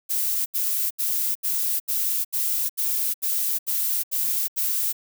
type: noise bursts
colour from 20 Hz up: violet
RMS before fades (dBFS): -24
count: 11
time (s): 0.09-4.93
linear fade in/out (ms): 20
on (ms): 370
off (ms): 77
effects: none